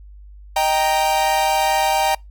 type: chord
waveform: 45% pulse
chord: Eb major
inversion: none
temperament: equal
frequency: 622.3 / 784 / 932.3 Hz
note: Eb5 / G5 / Bb5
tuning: 0 / 0 / 0 cents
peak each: -23 / -18 / -21 dBFS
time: 0.56-2.15 s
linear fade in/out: 5 ms
effects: noise-tail reverb RT60 0.2 s tail -26 dB re dry + added 50 Hz sine -38 dBFS peak until 2.3 s